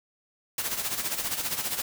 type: noise with tremolo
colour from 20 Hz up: white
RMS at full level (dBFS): -28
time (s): 0.58-1.82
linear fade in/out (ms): 2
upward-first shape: sine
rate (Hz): 15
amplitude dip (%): 65
effects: none